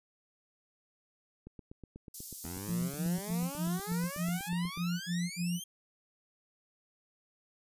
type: click train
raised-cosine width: 3 ms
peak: -34 dBFS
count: 28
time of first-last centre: 1.47-4.775 s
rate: 8.17 Hz
type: high-pass noise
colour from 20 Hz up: white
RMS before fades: -44 dBFS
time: 2.14-4.49 s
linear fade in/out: 5 ms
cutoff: 5000 Hz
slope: 24 dB/octave
type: exponential sweep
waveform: 15% pulse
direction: up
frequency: 80.5 to 3234 Hz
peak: -34 dBFS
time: 2.44-5.64 s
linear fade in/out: 5 ms
type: tone bursts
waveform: sine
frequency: 174.61 Hz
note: F3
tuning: in tune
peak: -30 dBFS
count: 10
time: 2.67-5.601 s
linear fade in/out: 50 ms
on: 240 ms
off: 59 ms
effects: resampled to 32000 Hz